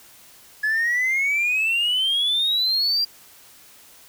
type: exponential sweep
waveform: triangle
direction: up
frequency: 1700 to 4800 Hz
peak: -16 dBFS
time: 0.63-3.05 s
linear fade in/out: 10 ms
effects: tanh soft clip ceiling -14 dBFS + white hiss -49 dBFS RMS until 4.08 s